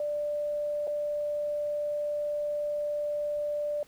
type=tone with dropouts; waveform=sine; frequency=590 Hz; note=D5; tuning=8 cents sharp; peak=-28 dBFS; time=0-3.83 s; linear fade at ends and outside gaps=2 ms; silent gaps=0.871-0.876 s; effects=pink hiss -59 dBFS RMS until 3.87 s